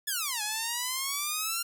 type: exponential two-way sweep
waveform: 5% pulse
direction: down then up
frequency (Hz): 1760 to 830.6 to 1395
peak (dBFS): -18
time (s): 0.07-1.63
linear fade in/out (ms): 10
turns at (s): 0.42
effects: none